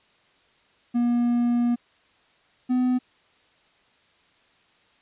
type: tone pair in turn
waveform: triangle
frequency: 239.6 / 251.5 Hz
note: A#3 / B3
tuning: +48 / +32 cents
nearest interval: minor second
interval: 84 cents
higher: second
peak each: -17 dBFS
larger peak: neither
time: 0.94-1.76 / 2.69-2.99 s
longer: first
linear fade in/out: 20 ms
effects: white hiss -61 dBFS RMS until 5.01 s + resampled to 8000 Hz